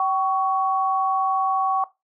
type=tone pair together; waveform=sine; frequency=768 / 1117.4 Hz; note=G5 / C#6; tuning=-36 / +13 cents; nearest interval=tritone; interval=649 cents; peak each=-21 dBFS; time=0-1.84 s; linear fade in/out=2 ms; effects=noise-tail reverb RT60 0.2 s tail -17 dB re dry